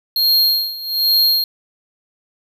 square tone with tremolo, 4234 Hz, C8, 20 cents sharp, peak -11 dBFS, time 0.16-1.44 s, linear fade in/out 2 ms, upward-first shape sine, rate 1.2 Hz, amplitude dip 85%, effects none

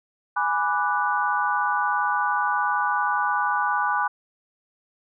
sine chord, G# half-diminished seventh, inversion none, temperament equal, 830.6 / 987.8 / 1174.7 / 1480 Hz, G#5 / B5 / D6 / F#6, 0 / 0 / 0 / 0 cents, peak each -26 dBFS, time 0.36-4.08 s, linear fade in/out 10 ms, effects none

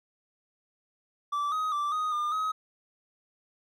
triangle tone with pitch steps, 1163 / 1258 / 1171 / 1247 / 1206 / 1269 Hz, D6 / D#6 / D6 / D#6 / D6 / D#6, -17 / +19 / -5 / +3 / +46 / +34 cents, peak -25 dBFS, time 1.32-2.52 s, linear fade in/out 10 ms, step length 200 ms, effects none

